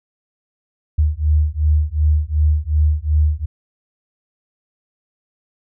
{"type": "beating tone pair", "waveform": "sine", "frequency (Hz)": [74.8, 77.5], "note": ["D2", "D#2"], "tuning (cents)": [32, -6], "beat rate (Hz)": 2.7, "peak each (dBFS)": -16, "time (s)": [0.98, 3.46], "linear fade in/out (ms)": 10, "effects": []}